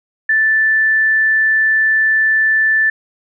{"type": "tone", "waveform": "sine", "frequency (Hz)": 1760, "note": "A6", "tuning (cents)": 0, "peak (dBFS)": -10, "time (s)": [0.29, 2.9], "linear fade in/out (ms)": 5, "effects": []}